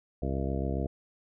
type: harmonic tone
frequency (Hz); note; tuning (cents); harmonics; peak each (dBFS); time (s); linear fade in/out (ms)
67.3; C2; +49; 1 / 2 / 3 / 4 / 5 / 6 / 7 / 9 / 10; -32 / -35 / -37 / -38 / -39 / -40 / -40 / -42 / -42; 0.22-0.87; 5
effects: none